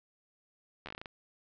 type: slowing click train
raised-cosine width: 0.3 ms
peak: -26 dBFS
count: 9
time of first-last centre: 0.86-1.058 s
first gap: 12 ms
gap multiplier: 1.2
effects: low-pass 5000 Hz 12 dB/octave